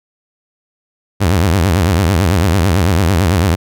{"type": "tone with vibrato", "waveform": "sawtooth", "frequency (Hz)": 90, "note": "F#2", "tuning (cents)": -47, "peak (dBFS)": -6, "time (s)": [1.2, 3.56], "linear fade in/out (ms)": 20, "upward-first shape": "triangle", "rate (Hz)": 9, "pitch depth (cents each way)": 280, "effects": []}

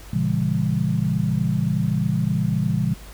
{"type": "chord", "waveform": "sine", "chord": "A# diminished seventh", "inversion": "none", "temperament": "just", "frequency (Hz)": [116.54, 139.85, 167.82, 201.4], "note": ["A#2", "C#3", "E3", "G3"], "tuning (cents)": [0, 16, 31, 47], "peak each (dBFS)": [-25, -24, -23, -25], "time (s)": [0.13, 2.94], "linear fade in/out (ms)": 5, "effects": ["added 50 Hz sine -40 dBFS peak until 3.13 s", "pink hiss -45 dBFS RMS until 3.13 s"]}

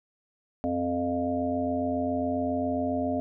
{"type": "harmonic tone with a mistuned harmonic", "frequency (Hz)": 87.31, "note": "F2", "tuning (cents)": 0, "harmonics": [1, 3, 5, 7, 8], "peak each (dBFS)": [-38, -28, -37, -31, -33], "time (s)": [0.64, 3.2], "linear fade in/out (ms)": 0, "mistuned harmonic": 1, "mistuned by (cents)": 25, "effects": []}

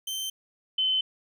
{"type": "tone pair in turn", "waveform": ["sawtooth", "sine"], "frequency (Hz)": [3105, 3055], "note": ["G7", "G7"], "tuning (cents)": [-17, -45], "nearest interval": "unison", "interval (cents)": 28, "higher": "first", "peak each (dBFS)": [-27, -22], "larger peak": "second", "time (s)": [[0.07, 0.3], [0.78, 1.01]], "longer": "neither", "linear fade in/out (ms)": 5, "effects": []}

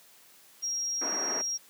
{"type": "tone", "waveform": "sine", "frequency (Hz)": 5620, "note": "F8", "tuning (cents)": 10, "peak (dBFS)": -29, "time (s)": [0.62, 1.58], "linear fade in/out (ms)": 20}
{"type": "band-pass noise", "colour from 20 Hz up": "pink", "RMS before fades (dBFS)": -37, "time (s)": [1.01, 1.42], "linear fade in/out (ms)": 10, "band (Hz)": [260, 1900], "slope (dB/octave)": 24}
{"effects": ["white hiss -57 dBFS RMS until 1.69 s", "high-pass 150 Hz 12 dB/octave"]}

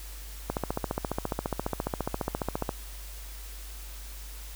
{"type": "click train", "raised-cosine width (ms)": 1, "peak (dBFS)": -14, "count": 33, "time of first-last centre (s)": [0.5, 2.692], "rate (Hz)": 14.6, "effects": ["added 50 Hz sine -40 dBFS peak until 4.55 s", "white hiss -47 dBFS RMS until 4.55 s"]}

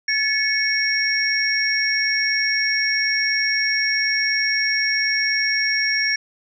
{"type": "tone cluster", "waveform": "sine", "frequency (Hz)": [1731, 2208, 5570], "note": ["A6", "C#7", "F8"], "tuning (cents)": [-29, -7, -5], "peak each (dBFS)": -22, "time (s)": [0.08, 6.16], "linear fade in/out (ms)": 5, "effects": []}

